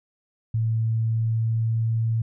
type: tone with pitch glide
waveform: sine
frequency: 112.3 to 113.34 Hz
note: A2 to A#2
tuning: +36 to -48 cents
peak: -20 dBFS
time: 0.54-2.22 s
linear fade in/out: 5 ms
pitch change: +16 cents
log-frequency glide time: 0.7-1.99 s
effects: none